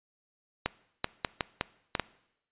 clicks, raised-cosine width 0.3 ms, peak -11 dBFS, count 7, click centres 0.66 / 1.044 / 1.248 / 1.408 / 1.611 / 1.952 / 1.997 s, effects noise-tail reverb RT60 0.8 s tail -20 dB re dry + resampled to 8000 Hz

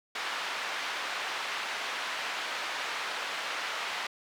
pink band-pass noise, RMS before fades -35 dBFS, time 0.15-4.07 s, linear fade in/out 5 ms, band 1000 to 3500 Hz, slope 12 dB/octave, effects none

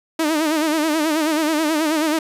sawtooth tone with vibrato, 311.1 Hz, D#4, in tune, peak -13 dBFS, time 0.19-2.19 s, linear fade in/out 5 ms, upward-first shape sine, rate 9.3 Hz, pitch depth 89 cents each way, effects resampled to 32000 Hz

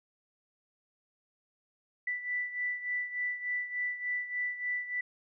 sine beating tone pair, 1975.5 / 1978.9 Hz, B6 / B6, 0 / +3 cents, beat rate 3.4 Hz, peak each -33 / -38 dBFS, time 2.07-5.01 s, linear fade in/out 5 ms, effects none

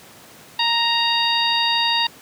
harmonic tone, 932.3 Hz, A#5, in tune, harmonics 1 / 2 / 3 / 4 / 5, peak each -22 / -26 / -23 / -21 / -25 dBFS, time 0.59-2.07 s, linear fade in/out 5 ms, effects pink hiss -44 dBFS RMS until 2.21 s + high-pass 150 Hz 12 dB/octave

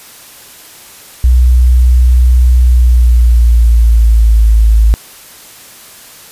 sine tone with pitch glide, 62 to 54.6 Hz, B1 to A1, +7 to -13 cents, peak -3 dBFS, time 1.24-4.94 s, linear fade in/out 0 ms, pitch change -220 cents, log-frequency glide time 2.58-4.48 s, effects white hiss -35 dBFS RMS until 6.31 s + resampled to 32000 Hz

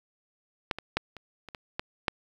clicks, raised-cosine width 0.3 ms, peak -11 / -20 / -9 / -27 / -27 / -23 / -14 / -8 dBFS, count 8, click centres 0.712 / 0.786 / 0.97 / 1.167 / 1.487 / 1.548 / 1.795 / 2.082 s, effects 8-bit

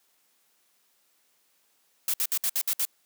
blue noise bursts, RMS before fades -26 dBFS, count 7, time 2.08-2.852 s, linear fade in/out 2 ms, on 58 ms, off 61 ms, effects white hiss -68 dBFS RMS until 3.05 s + high-pass 200 Hz 12 dB/octave

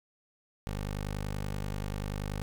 15% pulse tone, 50.4 Hz, G1, 49 cents sharp, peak -27 dBFS, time 0.67-2.42 s, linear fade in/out 0 ms, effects none

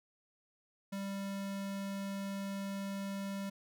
square tone, 197 Hz, G3, 9 cents sharp, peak -38 dBFS, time 0.92-3.5 s, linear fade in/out 10 ms, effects none

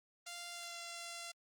5% pulse tone with pitch glide, 695 to 685.8 Hz, F5 to F5, -9 to -32 cents, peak -33 dBFS, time 0.26-1.32 s, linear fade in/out 10 ms, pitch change -23 cents, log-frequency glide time 0.51-0.79 s, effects Opus 24 kbps

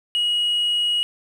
sine tone, 2900 Hz, F#7, 35 cents flat, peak -16 dBFS, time 0.15-1.03 s, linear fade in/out 0 ms, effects tanh soft clip ceiling -16 dBFS + 8-bit

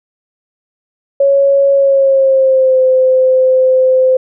sine tone with pitch glide, 554.4 to 517.3 Hz, C#5 to C5, 0 to -20 cents, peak -6 dBFS, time 1.2-4.17 s, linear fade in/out 5 ms, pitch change -120 cents, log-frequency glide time 1.73-2.8 s, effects none

